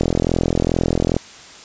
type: click train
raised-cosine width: 2 ms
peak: -3 dBFS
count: 50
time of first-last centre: 0.01-1.166 s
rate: 42.4 Hz
effects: white hiss -40 dBFS RMS until 1.64 s + resampled to 16000 Hz